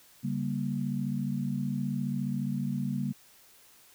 sine chord, G diminished, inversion second, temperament just, 141.12 / 196 / 235.2 Hz, Db3 / G3 / Bb3, +31 / 0 / +16 cents, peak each -33 dBFS, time 0.23-3.13 s, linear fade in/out 20 ms, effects white hiss -58 dBFS RMS until 3.94 s

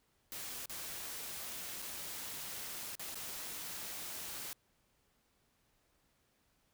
white noise with dropouts, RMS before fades -44 dBFS, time 0.32-4.53 s, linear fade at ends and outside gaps 0 ms, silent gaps 0.657-0.696 / 1.819-1.823 / 2.953-2.995 / 3.145-3.155 s, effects pink hiss -75 dBFS RMS until 6.73 s

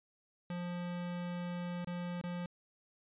square tone with dropouts, 175.9 Hz, F3, 13 cents sharp, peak -38 dBFS, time 0.5-2.46 s, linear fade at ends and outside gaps 2 ms, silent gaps 1.846-1.872 / 2.214-2.238 s, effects resampled to 8000 Hz

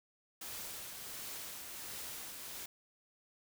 white noise with tremolo, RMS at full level -44 dBFS, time 0.41-2.66 s, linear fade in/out 5 ms, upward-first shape triangle, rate 1.4 Hz, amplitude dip 35%, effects none

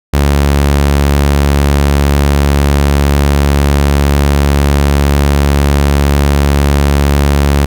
sawtooth tone, 71 Hz, C#2, 42 cents sharp, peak -3 dBFS, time 0.13-7.66 s, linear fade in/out 10 ms, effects none

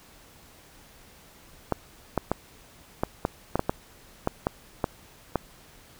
clicks, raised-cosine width 1 ms, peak -9 dBFS, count 12, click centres 1.723 / 2.177 / 2.316 / 3.035 / 3.251 / 3.556 / 3.594 / 3.695 / 4.274 / 4.469 / 4.842 / 5.357 s, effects pink hiss -53 dBFS RMS until 5.99 s

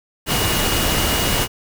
sine tone in noise, 2879 Hz, F#7, 48 cents flat, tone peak -26 dBFS, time 0.26-1.48 s, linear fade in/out 50 ms, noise pink, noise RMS -19 dBFS, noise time 0.26-1.48 s, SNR -10 dB, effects none

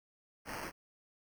white noise with sample-and-hold, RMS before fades -42 dBFS, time 0.45-0.72 s, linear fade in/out 50 ms, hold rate 3675 Hz, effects none

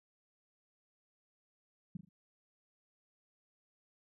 sine tone with echo, 176.5 Hz, F3, 19 cents sharp, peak -37 dBFS, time 1.95-1.97 s, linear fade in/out 5 ms, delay 40 ms, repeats 3, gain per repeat -9 dB, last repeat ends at 2.09 s, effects none

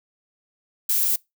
violet noise, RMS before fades -21 dBFS, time 0.89-1.16 s, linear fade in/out 5 ms, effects noise-tail reverb RT60 0.2 s tail -24 dB re dry

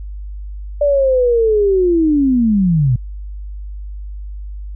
sine linear sweep, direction down, 587.3 to 116.4 Hz, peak -10 dBFS, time 0.81-2.96 s, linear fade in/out 5 ms, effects added 50 Hz sine -25 dBFS peak until 4.75 s

